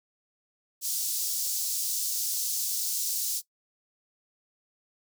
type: high-pass noise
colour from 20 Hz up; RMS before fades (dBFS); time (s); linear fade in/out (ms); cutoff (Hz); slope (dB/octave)
pink; -30; 0.81-3.42; 50; 5100; 24
effects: noise-tail reverb RT60 0.1 s tail -18 dB re dry